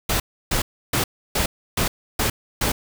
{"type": "noise bursts", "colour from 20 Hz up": "pink", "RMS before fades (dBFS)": -21, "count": 7, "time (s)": [0.09, 2.72], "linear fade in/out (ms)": 5, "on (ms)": 110, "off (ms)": 310, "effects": []}